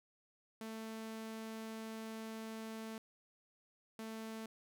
sawtooth tone bursts at uneven times, 221.9 Hz, A3, 15 cents sharp, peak -40 dBFS, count 2, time 0.61-2.98 / 3.99-4.46 s, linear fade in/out 2 ms, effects none

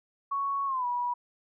sine tone with pitch glide, 1111 to 972.8 Hz, C#6 to B5, +4 to -26 cents, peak -27 dBFS, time 0.31-1.14 s, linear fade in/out 10 ms, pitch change -230 cents, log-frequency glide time 0.66-0.86 s, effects none

